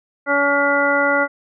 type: harmonic tone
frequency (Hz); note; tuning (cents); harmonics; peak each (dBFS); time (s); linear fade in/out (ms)
283.6; C#4; +40; 1 / 2 / 3 / 4 / 5 / 7; -24 / -19 / -24 / -25 / -18 / -22; 0.26-1.28; 50
effects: none